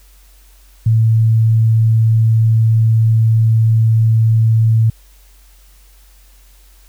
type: tone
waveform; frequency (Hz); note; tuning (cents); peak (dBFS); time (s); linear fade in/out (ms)
sine; 112.1; A2; +33; -8; 0.86-4.9; 5
effects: added 47 Hz sine -43 dBFS peak until 6.88 s + white hiss -51 dBFS RMS until 6.88 s